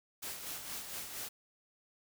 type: noise with tremolo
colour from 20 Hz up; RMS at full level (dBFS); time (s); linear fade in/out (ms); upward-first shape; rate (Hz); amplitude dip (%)
white; -41; 0.22-1.29; 10; sine; 4.3; 50
effects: none